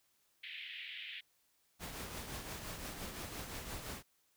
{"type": "band-pass noise", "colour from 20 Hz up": "white", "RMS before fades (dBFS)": -47, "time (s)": [0.43, 1.21], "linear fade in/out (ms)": 10, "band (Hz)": [1900, 3400], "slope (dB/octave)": 48}
{"type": "noise with tremolo", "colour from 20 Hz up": "pink", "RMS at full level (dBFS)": -43, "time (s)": [1.79, 4.03], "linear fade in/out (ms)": 50, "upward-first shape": "triangle", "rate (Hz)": 5.8, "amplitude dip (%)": 50}
{"effects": ["white hiss -75 dBFS RMS until 4.36 s"]}